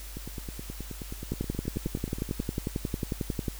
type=two click trains; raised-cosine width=3 ms; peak=-16 / -24 dBFS; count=25 / 22; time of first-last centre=1.32-3.482 / 0.17-2.397 s; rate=11.1 / 9.43 Hz; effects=added 50 Hz sine -40 dBFS peak until 3.59 s + white hiss -46 dBFS RMS until 3.59 s